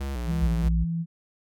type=tone with vibrato; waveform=square; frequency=63.9 Hz; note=C2; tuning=40 cents flat; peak=-29 dBFS; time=0-0.69 s; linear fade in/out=10 ms; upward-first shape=square; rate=3.2 Hz; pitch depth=120 cents each way
type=tone with pitch glide; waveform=sine; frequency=165.7 to 166.76 Hz; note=E3 to E3; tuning=+9 to +20 cents; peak=-25 dBFS; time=0.24-1.06 s; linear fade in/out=50 ms; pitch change=+11 cents; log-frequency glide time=0.53-0.85 s
type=tone; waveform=sine; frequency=58.27 Hz; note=A#1; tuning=in tune; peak=-21 dBFS; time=0.41-0.85 s; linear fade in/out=20 ms
effects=none